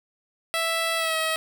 10% pulse tone with pitch glide, 659.3 to 640.2 Hz, E5 to D#5, 0 to +49 cents, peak -15 dBFS, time 0.54-1.36 s, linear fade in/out 0 ms, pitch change -51 cents, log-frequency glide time 0.97-1.16 s, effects none

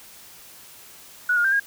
sine tone with pitch steps, 1466 / 1422 / 1574 / 1628 Hz, F#6 / F6 / G6 / G#6, -16 / +31 / +7 / -35 cents, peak -17 dBFS, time 1.29-1.598 s, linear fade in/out 5 ms, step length 77 ms, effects white hiss -46 dBFS RMS until 1.66 s

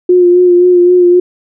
sine tone with vibrato, 356.5 Hz, F4, 36 cents sharp, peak -3 dBFS, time 0.09-1.2 s, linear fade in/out 5 ms, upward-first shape sine, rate 3.8 Hz, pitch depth 26 cents each way, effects none

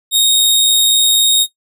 sawtooth tone with amplitude modulation, 3729 Hz, A#7, in tune, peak -4 dBFS, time 0.11-1.47 s, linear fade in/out 50 ms, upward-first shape sine, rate 104 Hz, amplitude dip 25%, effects noise-tail reverb RT60 0.1 s tail -17 dB re dry

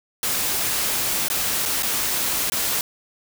white noise with dropouts, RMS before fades -23 dBFS, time 0.23-2.81 s, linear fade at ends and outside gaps 1 ms, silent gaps 1.284-1.3 / 1.654-1.658 / 1.824-1.831 / 2.499-2.52 s, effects none

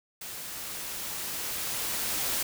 white noise with level ramp, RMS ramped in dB -40 to -29 dBFS, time 0.21-2.43 s, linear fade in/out 5 ms, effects none

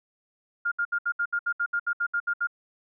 sine tone bursts, 1410 Hz, F6, 16 cents sharp, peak -23 dBFS, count 14, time 0.65-2.472 s, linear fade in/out 10 ms, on 67 ms, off 68 ms, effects none

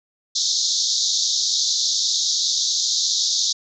pink band-pass noise, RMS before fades -21 dBFS, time 0.35-3.53 s, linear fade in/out 10 ms, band 3600 to 6800 Hz, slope 96 dB/octave, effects none

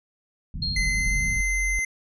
pink low-pass noise, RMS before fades -31 dBFS, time 0.54-1.41 s, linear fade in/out 5 ms, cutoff 220 Hz, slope 48 dB/octave
sine tone with exponential decay, 4231 Hz, C8, 19 cents sharp, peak -24 dBFS, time 0.62-1.73 s, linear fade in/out 5 ms, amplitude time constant 240 ms
sine tone, 45.91 Hz, F#1, 13 cents flat, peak -26 dBFS, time 0.67-1.79 s, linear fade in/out 0 ms
square tone with pitch glide, 2055 to 2070 Hz, C7 to C7, -32 to -19 cents, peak -24 dBFS, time 0.76-1.85 s, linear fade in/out 5 ms, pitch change +13 cents, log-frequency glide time 0.89-1.12 s
effects resampled to 24000 Hz

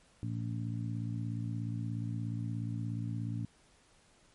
harmonic tone, 56.9 Hz, A#1, 41 cents flat, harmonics 2 / 3 / 4 / 5, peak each -35 / -42 / -43 / -44 dBFS, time 0.23-3.45 s, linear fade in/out 0 ms, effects pink hiss -65 dBFS RMS until 4.34 s + MP3 48 kbps

